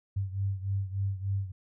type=beating tone pair; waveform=sine; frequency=97 / 100.4 Hz; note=G2 / G2; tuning=-18 / +42 cents; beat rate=3.4 Hz; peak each=-30 / -34 dBFS; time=0.16-1.52 s; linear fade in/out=10 ms; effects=none